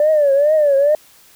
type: tone with vibrato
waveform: sine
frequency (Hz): 585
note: D5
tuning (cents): -7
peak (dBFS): -9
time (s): 0-0.95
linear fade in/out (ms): 2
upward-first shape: triangle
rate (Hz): 2.3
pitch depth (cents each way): 140
effects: tanh soft clip ceiling -6 dBFS + white hiss -48 dBFS RMS until 1.35 s